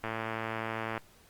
click train, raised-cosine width 0.5 ms, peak -19 dBFS, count 106, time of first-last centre 0.04-0.978 s, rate 112 Hz, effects pink hiss -60 dBFS RMS until 1.29 s + Opus 48 kbps

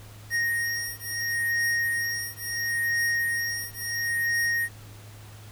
square beating tone pair, 1864.7 / 1865.43 Hz, A#6 / A#6, 0 / +1 cents, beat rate 0.73 Hz, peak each -29 dBFS, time 0.3-4.69 s, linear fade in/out 50 ms, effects added 105 Hz sine -44 dBFS peak until 5.51 s + pink hiss -50 dBFS RMS until 5.51 s

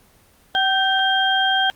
sine tone cluster, 764 / 1558 / 3207 Hz, G5 / G6 / G7, -45 / -11 / +39 cents, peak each -20 dBFS, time 0.55-1.7 s, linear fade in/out 0 ms, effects pink hiss -54 dBFS RMS until 1.75 s + Opus 24 kbps

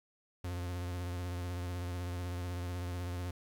45% pulse tone with vibrato, 88.7 Hz, F2, 27 cents sharp, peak -36 dBFS, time 0.44-3.31 s, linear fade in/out 5 ms, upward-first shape triangle, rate 16 Hz, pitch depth 50 cents each way, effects 11-bit

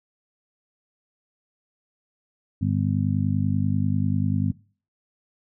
harmonic tone, 50.2 Hz, G1, 42 cents sharp, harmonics 2 / 3 / 4 / 5, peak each -24 / -26 / -27 / -28 dBFS, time 2.61-4.52 s, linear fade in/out 10 ms, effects noise-tail reverb RT60 0.4 s tail -21 dB re dry

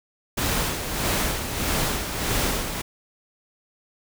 pink noise with tremolo, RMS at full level -23 dBFS, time 0.37-2.82 s, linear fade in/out 10 ms, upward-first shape sine, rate 1.6 Hz, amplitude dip 55%, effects none

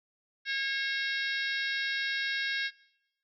harmonic tone, 544 Hz, C#5, 33 cents flat, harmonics 3 / 4 / 5 / 6 / 7 / 8 / 9 / 10, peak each -32 / -36 / -41 / -43 / -38 / -45 / -46 / -44 dBFS, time 0.45-2.71 s, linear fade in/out 50 ms, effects noise-tail reverb RT60 0.8 s tail -20 dB re dry

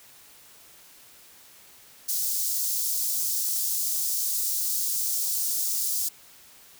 white high-pass noise, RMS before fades -27 dBFS, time 2.08-6.09 s, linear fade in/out 10 ms, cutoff 5000 Hz, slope 24 dB/octave, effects white hiss -52 dBFS RMS until 6.79 s

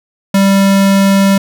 square tone, 196 Hz, G3, in tune, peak -7 dBFS, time 0.34-1.38 s, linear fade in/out 5 ms, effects none

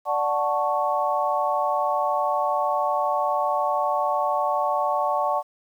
sine chord, D major seventh, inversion none, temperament equal, 587.3 / 740 / 880 / 1108.7 Hz, D5 / F#5 / A5 / C#6, 0 / 0 / 0 / 0 cents, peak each -26 dBFS, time 0.05-5.43 s, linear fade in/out 50 ms, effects 9-bit

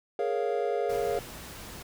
triangle chord, Bb minor seventh, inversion third, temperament equal, 415.3 / 466.2 / 554.4 / 698.5 Hz, Ab4 / Bb4 / Db5 / F5, 0 / 0 / 0 / 0 cents, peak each -29 / -29 / -31 / -31 dBFS, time 0.19-1.19 s, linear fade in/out 2 ms
pink noise, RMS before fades -43 dBFS, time 0.89-1.83 s, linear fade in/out 10 ms
effects none

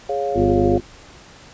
sine chord, Db major, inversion second, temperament equal with one note detuned, 415.3 / 554.4 / 702.1 Hz, Ab4 / Db5 / F5, 0 / 0 / +9 cents, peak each -24 dBFS, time 0.09-0.78 s, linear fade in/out 5 ms
harmonic tone, 50.3 Hz, G1, 45 cents sharp, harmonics 1 / 2 / 3 / 4 / 5 / 7 / 8, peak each -25 / -23 / -29 / -29 / -21 / -17 / -27 dBFS, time 0.34-0.81 s, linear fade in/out 50 ms
effects pink hiss -44 dBFS RMS until 1.53 s + resampled to 16000 Hz

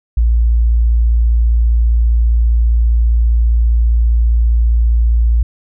sine tone, 57.5 Hz, A#1, 23 cents flat, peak -8 dBFS, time 0.17-5.43 s, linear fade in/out 5 ms, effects none

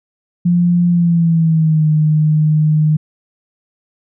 sine tone with pitch glide, 174.61 to 153.77 Hz, F3 to D#3, 0 to -20 cents, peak -9 dBFS, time 0.45-2.97 s, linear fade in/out 10 ms, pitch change -220 cents, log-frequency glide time 0.89-1.88 s, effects none

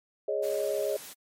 sine chord, Ab suspended fourth, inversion none, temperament equal, 415.3 / 554.4 / 622.3 Hz, Ab4 / Db5 / Eb5, 0 / 0 / 0 cents, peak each -31 dBFS, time 0.28-0.97 s, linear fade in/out 5 ms
white high-pass noise, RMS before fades -44 dBFS, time 0.42-1.14 s, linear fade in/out 20 ms, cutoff 130 Hz, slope 12 dB/octave
effects MP3 64 kbps

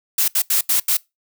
blue noise bursts at uneven times, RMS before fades -17 dBFS, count 5, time 0.18-0.28 / 0.35-0.42 / 0.5-0.61 / 0.69-0.8 / 0.88-0.97 s, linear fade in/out 5 ms, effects noise-tail reverb RT60 0.2 s tail -23 dB re dry

